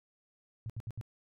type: tone bursts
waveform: sine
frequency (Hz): 111.8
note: A2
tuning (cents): +28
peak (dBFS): -36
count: 4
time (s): 0.66-1.012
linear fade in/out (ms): 0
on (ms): 37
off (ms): 68
effects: none